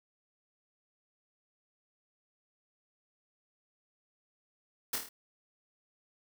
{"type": "noise with echo", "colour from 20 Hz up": "white", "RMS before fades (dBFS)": -32, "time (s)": [4.93, 4.96], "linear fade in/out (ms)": 5, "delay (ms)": 26, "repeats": 5, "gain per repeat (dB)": -4, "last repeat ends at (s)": 5.09, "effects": []}